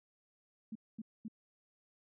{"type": "tone bursts", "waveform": "sine", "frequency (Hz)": 220, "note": "A3", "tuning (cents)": 0, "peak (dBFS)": -40, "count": 3, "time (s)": [0.72, 1.282], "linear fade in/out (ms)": 5, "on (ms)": 34, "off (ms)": 230, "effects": []}